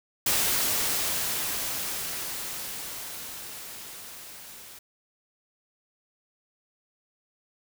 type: noise with level ramp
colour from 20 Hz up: white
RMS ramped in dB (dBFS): -24 to -46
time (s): 0.26-4.79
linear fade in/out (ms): 5
effects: none